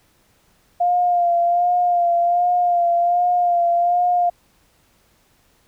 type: tone with vibrato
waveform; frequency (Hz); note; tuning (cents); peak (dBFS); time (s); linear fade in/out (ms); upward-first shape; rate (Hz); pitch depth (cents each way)
sine; 701; F5; +6; -14; 0.8-4.3; 10; sine; 1.3; 31
effects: pink hiss -59 dBFS RMS until 5.67 s